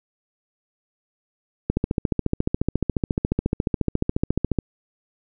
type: click train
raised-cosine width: 3 ms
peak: -7 dBFS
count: 42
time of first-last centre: 1.7-4.587 s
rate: 14.2 Hz
effects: none